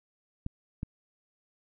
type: clicks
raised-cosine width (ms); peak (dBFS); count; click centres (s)
5; -21; 2; 0.464 / 0.831
effects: none